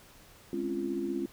sine chord, Db major seventh, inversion second, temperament equal with one note detuned, 207.7 / 261.6 / 277.2 / 343.6 Hz, Ab3 / C4 / Db4 / F4, 0 / 0 / 0 / -28 cents, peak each -38 / -39 / -36 / -33 dBFS, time 0.53-1.26 s, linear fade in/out 2 ms, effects pink hiss -56 dBFS RMS until 1.32 s

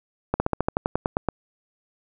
slowing click train, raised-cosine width 1 ms, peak -7 dBFS, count 12, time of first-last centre 0.34-1.287 s, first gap 60 ms, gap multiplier 1.07, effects none

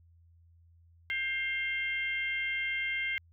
harmonic tone with a mistuned harmonic, 529 Hz, C5, 19 cents sharp, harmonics 3 / 4 / 5 / 6, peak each -39 / -31 / -43 / -42 dBFS, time 1.1-3.18 s, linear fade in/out 0 ms, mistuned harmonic 5, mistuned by +65 cents, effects added 84 Hz sine -58 dBFS peak until 3.32 s

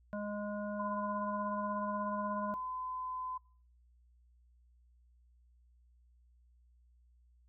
harmonic tone, 206.9 Hz, G#3, 6 cents flat, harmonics 1 / 3 / 5 / 7, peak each -39 / -40 / -48 / -48 dBFS, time 0.13-2.54 s, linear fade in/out 0 ms
sine tone, 1018 Hz, C6, 48 cents flat, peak -37 dBFS, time 0.79-3.38 s, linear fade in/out 10 ms
effects noise-tail reverb RT60 0.5 s tail -24 dB re dry + added 60 Hz sine -63 dBFS peak until 7.48 s

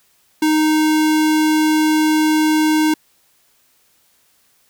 square tone, 310 Hz, D#4, 6 cents flat, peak -13 dBFS, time 0.42-2.94 s, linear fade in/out 5 ms, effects white hiss -58 dBFS RMS until 4.69 s

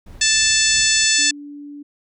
brown noise with tremolo, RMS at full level -38 dBFS, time 0.06-1.05 s, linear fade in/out 5 ms, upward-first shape triangle, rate 3.1 Hz, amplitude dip 55%
harmonic tone, 880 Hz, A5, in tune, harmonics 2 / 3 / 4 / 5 / 6 / 7 / 8 / 9, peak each -22 / -22 / -22 / -22 / -22 / -22 / -22 / -22 dBFS, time 0.21-1.31 s, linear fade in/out 5 ms
sine tone, 289.4 Hz, D4, 25 cents flat, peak -32 dBFS, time 1.18-1.83 s, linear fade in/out 10 ms
effects none

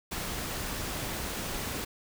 pink noise, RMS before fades -35 dBFS, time 0.11-1.85 s, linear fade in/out 10 ms, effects none

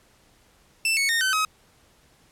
sawtooth tone with pitch steps, 2662 / 2213 / 1839.3 / 1528.9 / 1270.9 Hz, E7 / C#7 / A#6 / G6 / D#6, +16 / -3 / -24 / -44 / +36 cents, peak -17 dBFS, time 0.85-1.45 s, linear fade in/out 2 ms, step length 120 ms, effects pink hiss -59 dBFS RMS until 2.31 s + low-pass 12000 Hz 12 dB/octave

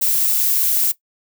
violet noise, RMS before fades -17 dBFS, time 0.01-0.92 s, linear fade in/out 10 ms, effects noise-tail reverb RT60 0.1 s tail -17 dB re dry

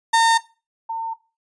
35% pulse / sine tone pair in turn, 912 / 905.2 Hz, A#5 / A5, -38 / +49 cents, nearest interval unison, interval 13 cents, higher first, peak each -11 / -23 dBFS, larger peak first, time 0.13-0.38 / 0.89-1.14 s, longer neither, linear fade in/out 10 ms, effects noise-tail reverb RT60 0.3 s tail -18 dB re dry + resampled to 22050 Hz

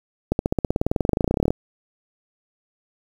accelerating click train, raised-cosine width 2 ms, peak -6 dBFS, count 28, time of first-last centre 0.32-1.505 s, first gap 71 ms, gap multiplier 0.96, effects 7-bit

